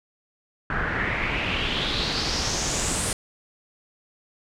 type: noise with low-pass filter sweep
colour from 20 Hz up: pink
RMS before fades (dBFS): -26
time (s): 0.7-3.13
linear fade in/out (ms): 2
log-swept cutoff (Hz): 1500 to 9400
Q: 4
effects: none